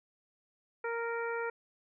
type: harmonic tone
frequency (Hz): 464.8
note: A#4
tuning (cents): -5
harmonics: 1 / 2 / 3 / 4 / 5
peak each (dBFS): -35 / -40 / -39 / -44 / -46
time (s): 0.84-1.5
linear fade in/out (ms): 5
effects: none